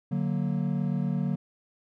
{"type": "chord", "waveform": "triangle", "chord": "D augmented", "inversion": "none", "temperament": "equal", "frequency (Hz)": [146.83, 185, 233.1], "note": ["D3", "F#3", "A#3"], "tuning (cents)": [0, 0, 0], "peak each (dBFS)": [-27, -27, -30], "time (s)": [0.11, 1.36], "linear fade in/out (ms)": 10, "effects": []}